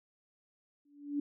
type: tone with exponential growth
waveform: sine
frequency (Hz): 288.4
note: D4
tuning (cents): -31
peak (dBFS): -28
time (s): 0.85-1.2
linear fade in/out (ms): 5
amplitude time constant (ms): 75
effects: none